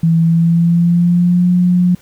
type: tone with pitch glide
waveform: sine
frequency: 164.81 to 178.69 Hz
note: E3 to F3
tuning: 0 to +40 cents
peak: -8 dBFS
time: 0.03-1.95 s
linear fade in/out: 5 ms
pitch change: +140 cents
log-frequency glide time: 0.21-1.49 s
effects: pink hiss -47 dBFS RMS until 2.01 s